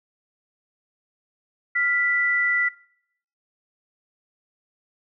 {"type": "tone pair together", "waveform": "sine", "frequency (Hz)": [1396.9, 1975.5], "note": ["F6", "B6"], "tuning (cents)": [0, 0], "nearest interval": "tritone", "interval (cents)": 600, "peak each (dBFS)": [-27, -20], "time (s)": [1.75, 2.69], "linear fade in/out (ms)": 10, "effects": ["noise-tail reverb RT60 0.7 s tail -21 dB re dry"]}